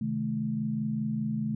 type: chord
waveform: sine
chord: A diminished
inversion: first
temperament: equal with one note detuned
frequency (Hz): 130.81 / 155.56 / 216.2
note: C3 / Eb3 / A3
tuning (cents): 0 / 0 / -30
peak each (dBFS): -35 / -35 / -29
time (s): 0.01-1.55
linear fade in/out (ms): 5
effects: none